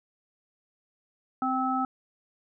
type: harmonic tone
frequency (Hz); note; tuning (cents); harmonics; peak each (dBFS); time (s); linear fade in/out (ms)
260; C4; -11; 1 / 3 / 5; -29 / -29 / -29; 1.42-1.85; 2
effects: none